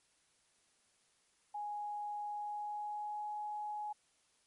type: tone with pitch glide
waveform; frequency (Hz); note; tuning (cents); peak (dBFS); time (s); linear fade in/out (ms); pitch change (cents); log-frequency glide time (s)
sine; 830.6 to 839.3; G#5 to G#5; 0 to +18; -38; 1.54-3.93; 10; +18; 2.29-3.29
effects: white hiss -73 dBFS RMS until 4.46 s + MP3 48 kbps